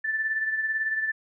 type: beating tone pair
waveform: sine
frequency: 1760 / 1778 Hz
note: A6 / A6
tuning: 0 / +18 cents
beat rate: 18 Hz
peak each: -25 / -34 dBFS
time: 0.04-1.12 s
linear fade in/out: 10 ms
effects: none